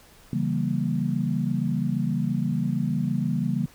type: chord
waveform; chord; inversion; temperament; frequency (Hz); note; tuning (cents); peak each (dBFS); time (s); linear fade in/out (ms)
sine; C# diminished seventh; none; equal with one note detuned; 138.59 / 164.81 / 193.52 / 233.1; C#3 / E3 / G3 / Bb3; 0 / 0 / -22 / 0; -28; 0.33-3.66; 2
effects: pink hiss -53 dBFS RMS until 3.74 s